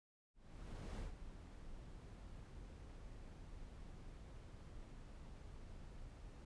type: noise with ADSR envelope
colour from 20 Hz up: brown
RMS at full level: -44 dBFS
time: 0.34-6.45 s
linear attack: 650 ms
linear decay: 130 ms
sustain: -10 dB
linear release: 6 ms
effects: resampled to 22050 Hz